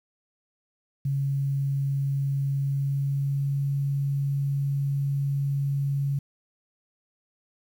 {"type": "tone with pitch glide", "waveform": "sine", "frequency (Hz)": [138.4, 139.77], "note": ["C#3", "C#3"], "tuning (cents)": [-2, 15], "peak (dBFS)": -23, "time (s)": [1.05, 6.19], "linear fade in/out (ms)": 5, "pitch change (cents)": 17, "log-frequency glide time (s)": [2.55, 3.58], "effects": ["9-bit"]}